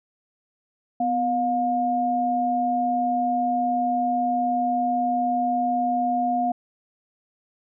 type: tone pair together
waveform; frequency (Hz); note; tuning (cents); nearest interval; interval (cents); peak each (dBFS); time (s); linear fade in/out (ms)
sine; 249.4 / 712; B3 / F5; +17 / +33; octave + tritone; 1816; -26 / -21; 1-6.52; 5
effects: none